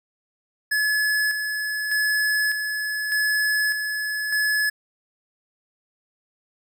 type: tone with tremolo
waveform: square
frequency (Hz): 1708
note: G#6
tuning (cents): +48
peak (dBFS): -20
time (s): 0.71-4.7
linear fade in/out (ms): 10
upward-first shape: square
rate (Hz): 0.83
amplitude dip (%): 45
effects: none